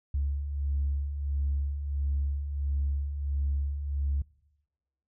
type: beating tone pair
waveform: sine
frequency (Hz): 69.3 / 70.8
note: C#2 / C#2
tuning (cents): 0 / +37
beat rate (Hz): 1.5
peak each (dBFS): -35 / -27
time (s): 0.14-4.22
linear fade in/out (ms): 5
effects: noise-tail reverb RT60 1.0 s tail -23 dB re dry + tanh soft clip ceiling -21 dBFS